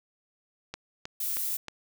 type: click train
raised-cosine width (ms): 0.2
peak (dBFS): -19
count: 4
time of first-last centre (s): 0.74-1.683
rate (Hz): 3.18
type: noise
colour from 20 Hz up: violet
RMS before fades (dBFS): -31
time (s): 1.2-1.57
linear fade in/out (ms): 5
effects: none